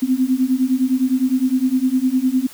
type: beating tone pair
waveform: sine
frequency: 252.9 / 262.7 Hz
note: B3 / C4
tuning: +41 / +7 cents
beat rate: 9.8 Hz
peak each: -18 / -17 dBFS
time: 0.02-2.47 s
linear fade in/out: 10 ms
effects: white hiss -41 dBFS RMS until 2.53 s